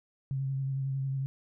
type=tone with vibrato; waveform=sine; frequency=135.1 Hz; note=C#3; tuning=44 cents flat; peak=-29 dBFS; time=0.31-1.26 s; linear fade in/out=0 ms; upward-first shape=sine; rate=11 Hz; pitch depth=23 cents each way; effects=none